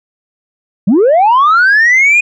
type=linear sweep; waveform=sine; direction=up; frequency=168.5 to 2489 Hz; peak=-3 dBFS; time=0.87-2.21 s; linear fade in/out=10 ms; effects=tanh soft clip ceiling -3 dBFS